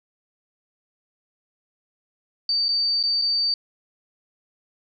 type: tone with dropouts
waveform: sine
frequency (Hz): 4608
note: D8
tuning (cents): -34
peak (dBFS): -19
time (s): 2.49-3.54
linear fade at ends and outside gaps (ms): 2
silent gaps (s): 2.684-2.689 / 3.029-3.036 / 3.216-3.22
effects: none